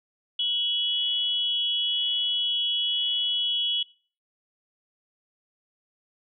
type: tone pair together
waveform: sine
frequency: 2960 / 3339 Hz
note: F#7 / G#7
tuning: 0 / +9 cents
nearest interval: major second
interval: 209 cents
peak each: -26 dBFS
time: 0.39-3.83 s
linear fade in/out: 5 ms
effects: noise-tail reverb RT60 0.4 s tail -21 dB re dry